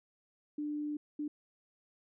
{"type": "tone bursts at uneven times", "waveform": "sine", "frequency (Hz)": 297.1, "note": "D4", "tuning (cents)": 20, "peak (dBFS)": -34, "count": 2, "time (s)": [[0.58, 0.97], [1.19, 1.28]], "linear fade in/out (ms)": 5, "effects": []}